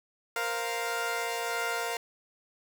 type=chord; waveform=15% pulse; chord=Bb suspended second; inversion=none; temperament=equal; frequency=466.2 / 523.3 / 698.5 Hz; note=Bb4 / C5 / F5; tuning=0 / 0 / 0 cents; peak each=-27 / -33 / -27 dBFS; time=0.36-1.97 s; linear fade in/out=2 ms; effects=9-bit